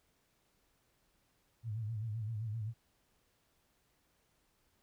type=tone with vibrato; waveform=sine; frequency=110 Hz; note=A2; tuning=in tune; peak=-36 dBFS; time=1.63-2.74 s; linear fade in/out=50 ms; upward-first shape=sine; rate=7.7 Hz; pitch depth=100 cents each way; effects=pink hiss -75 dBFS RMS until 4.82 s